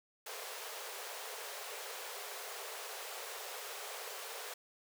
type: high-pass noise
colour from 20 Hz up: pink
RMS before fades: -45 dBFS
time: 0.26-4.54 s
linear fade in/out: 5 ms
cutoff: 400 Hz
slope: 96 dB/octave
effects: none